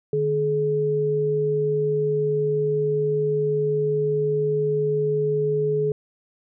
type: tone pair together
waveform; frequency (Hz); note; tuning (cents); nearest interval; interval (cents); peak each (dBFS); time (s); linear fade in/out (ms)
sine; 150.12 / 424.6; D3 / G#4; +38 / +38; octave + tritone; 1800; -26 / -20; 0.13-5.92; 2
effects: none